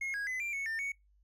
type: tone with pitch steps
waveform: triangle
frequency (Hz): 2158 / 1647 / 2022 / 2368 / 2209 / 1801 / 2227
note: C#7 / G#6 / B6 / D7 / C#7 / A6 / C#7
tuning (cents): -47 / -15 / +40 / +14 / -7 / +40 / +7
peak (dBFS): -32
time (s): 0.01-0.92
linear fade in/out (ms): 5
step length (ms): 130
effects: noise-tail reverb RT60 0.2 s tail -26 dB re dry + added 50 Hz sine -64 dBFS peak until 1.23 s